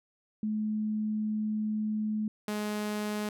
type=tone pair in turn; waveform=sine / sawtooth; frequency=214.3 / 210 Hz; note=A3 / G#3; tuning=-45 / +19 cents; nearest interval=unison; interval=36 cents; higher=first; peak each=-28 / -27 dBFS; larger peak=second; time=0.43-2.28 / 2.48-3.29 s; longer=first; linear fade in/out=2 ms; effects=none